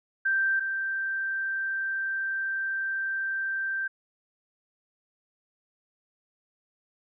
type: tone pair in turn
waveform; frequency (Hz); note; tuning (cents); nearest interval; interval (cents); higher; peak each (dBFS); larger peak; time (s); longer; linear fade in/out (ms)
sine; 1568 / 1568; G6 / G6; 0 / 0; unison; 0; neither; -22 / -27; first; 0.25-0.6 / 0.6-3.88; second; 10
effects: none